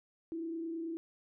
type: tone with frequency modulation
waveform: sine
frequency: 329.6 Hz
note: E4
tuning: in tune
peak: -36 dBFS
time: 0.32-0.97 s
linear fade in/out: 0 ms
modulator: 29.2 Hz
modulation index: 0.38
effects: none